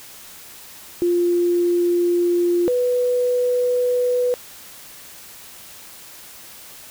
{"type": "tone pair in turn", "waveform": "sine", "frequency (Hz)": [349.2, 493.8], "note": ["F4", "B4"], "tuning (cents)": [0, 0], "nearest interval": "tritone", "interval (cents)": 600, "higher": "second", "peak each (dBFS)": [-15, -16], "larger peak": "first", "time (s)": [[1.02, 2.68], [2.68, 4.34]], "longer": "neither", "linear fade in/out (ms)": 0, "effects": ["white hiss -41 dBFS RMS until 6.9 s"]}